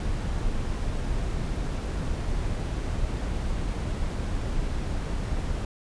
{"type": "noise", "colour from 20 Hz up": "brown", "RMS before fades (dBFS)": -28, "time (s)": [0, 5.65], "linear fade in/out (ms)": 2, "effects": ["resampled to 22050 Hz"]}